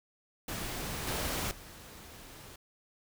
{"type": "noise with level steps", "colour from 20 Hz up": "pink", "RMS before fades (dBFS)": [-38, -34, -50], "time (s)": [0.48, 2.56], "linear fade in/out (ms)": 5, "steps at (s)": [1.07, 1.51], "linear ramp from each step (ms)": 2, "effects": []}